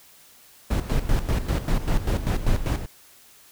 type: noise with tremolo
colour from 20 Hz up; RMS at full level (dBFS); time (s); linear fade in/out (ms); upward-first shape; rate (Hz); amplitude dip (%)
brown; -20; 0.7-2.86; 10; square; 5.1; 70
effects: white hiss -52 dBFS RMS until 3.51 s